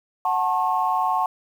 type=chord; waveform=sine; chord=F# minor; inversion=none; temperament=equal with one note detuned; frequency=740 / 880 / 1082.8 Hz; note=F#5 / A5 / C#6; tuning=0 / 0 / -41 cents; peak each=-23 dBFS; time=0.25-1.26 s; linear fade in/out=2 ms; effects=tanh soft clip ceiling -9 dBFS + 8-bit